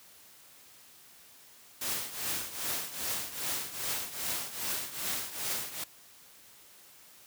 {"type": "noise with tremolo", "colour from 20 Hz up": "white", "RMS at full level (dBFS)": -32, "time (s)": [1.81, 5.84], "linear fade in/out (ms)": 5, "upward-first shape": "triangle", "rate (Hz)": 2.5, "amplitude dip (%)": 80, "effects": ["white hiss -56 dBFS RMS until 7.26 s", "high-pass 60 Hz 12 dB/octave"]}